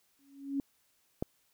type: tone with exponential growth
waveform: sine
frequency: 277.2 Hz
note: C#4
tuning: in tune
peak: -27 dBFS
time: 0.19-0.6 s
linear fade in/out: 1 ms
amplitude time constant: 87 ms
type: click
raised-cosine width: 2 ms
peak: -18 dBFS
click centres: 1.225 s
effects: white hiss -72 dBFS RMS until 1.53 s